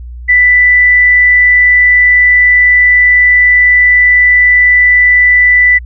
sine tone, 1982 Hz, B6, 6 cents sharp, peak -3 dBFS, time 0.28-5.79 s, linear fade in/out 20 ms, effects added 60 Hz sine -23 dBFS peak until 5.85 s

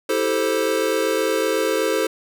square chord, A minor seventh, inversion second, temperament equal with one note detuned, 326.6 / 392 / 440 / 523.3 Hz, E4 / G4 / A4 / C5, -16 / 0 / 0 / 0 cents, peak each -27 / -27 / -23 / -24 dBFS, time 0.09-2.07 s, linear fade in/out 5 ms, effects none

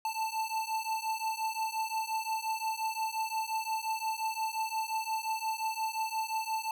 square beating tone pair, 880 / 885.7 Hz, A5 / A5, 0 / +11 cents, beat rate 5.7 Hz, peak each -36 / -35 dBFS, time 0.05-6.71 s, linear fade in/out 2 ms, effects none

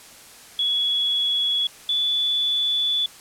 sine tone pair in turn, 3370 / 3459 Hz, G#7 / A7, +25 / -30 cents, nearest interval unison, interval 45 cents, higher second, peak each -19 dBFS, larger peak neither, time 0.59-1.67 / 1.89-3.06 s, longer second, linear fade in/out 2 ms, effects white hiss -45 dBFS RMS until 3.2 s + low-pass 11000 Hz 12 dB/octave

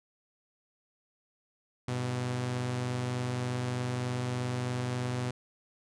sawtooth tone pair together, 101.2 / 124.49 Hz, G#2 / B2, -44 / +14 cents, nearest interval major third, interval 358 cents, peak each -37 / -27 dBFS, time 1.88-5.31 s, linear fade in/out 5 ms, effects resampled to 22050 Hz

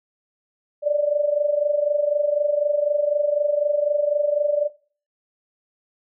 sine tone with amplitude modulation, 587.3 Hz, D5, in tune, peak -14 dBFS, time 0.82-4.7 s, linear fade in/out 50 ms, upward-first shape sine, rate 24 Hz, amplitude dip 70%, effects noise-tail reverb RT60 0.4 s tail -18 dB re dry

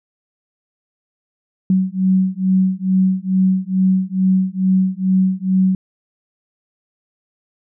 sine beating tone pair, 186.8 / 189.1 Hz, F#3 / F#3, +17 / +38 cents, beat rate 2.3 Hz, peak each -16 dBFS, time 1.7-5.75 s, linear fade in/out 2 ms, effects none

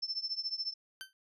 sine tone with tremolo, 5310 Hz, E8, 12 cents sharp, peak -30 dBFS, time 0.02-0.74 s, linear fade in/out 10 ms, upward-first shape triangle, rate 14 Hz, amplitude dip 95%
20% pulse tone with exponential decay, 1546 Hz, G6, 24 cents flat, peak -33 dBFS, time 1.01-1.13 s, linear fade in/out 0 ms, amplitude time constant 26 ms
effects resampled to 32000 Hz

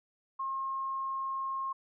sine tone, 1073 Hz, C6, 43 cents sharp, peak -32 dBFS, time 0.39-1.73 s, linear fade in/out 10 ms, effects none

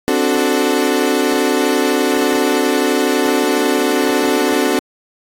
35% pulse chord, D dominant seventh, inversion third, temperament equal, 261.6 / 293.7 / 370 / 440 Hz, C4 / D4 / F#4 / A4, 0 / 0 / 0 / 0 cents, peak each -17 dBFS, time 0.08-4.79 s, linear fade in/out 0 ms, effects AAC 48 kbps

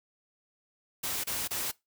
white noise bursts, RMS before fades -33 dBFS, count 3, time 1.03-1.716 s, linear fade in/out 10 ms, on 210 ms, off 28 ms, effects noise-tail reverb RT60 0.2 s tail -22 dB re dry

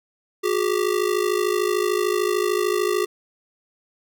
square ring-modulated tone, 390.3 Hz, G4, 8 cents flat, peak -17 dBFS, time 0.43-3.06 s, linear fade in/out 20 ms, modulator 26.7 Hz, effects none

